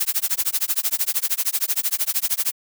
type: noise with tremolo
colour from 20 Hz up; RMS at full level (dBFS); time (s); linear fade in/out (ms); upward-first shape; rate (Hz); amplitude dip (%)
blue; -19; 0-2.52; 10; sine; 13; 100
effects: none